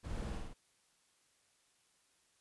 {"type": "noise with echo", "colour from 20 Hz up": "brown", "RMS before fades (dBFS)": -42, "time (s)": [0.03, 0.39], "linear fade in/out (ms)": 20, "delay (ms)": 50, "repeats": 3, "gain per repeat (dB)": -2, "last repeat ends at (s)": 0.54, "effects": ["white hiss -73 dBFS RMS until 2.4 s", "resampled to 24000 Hz"]}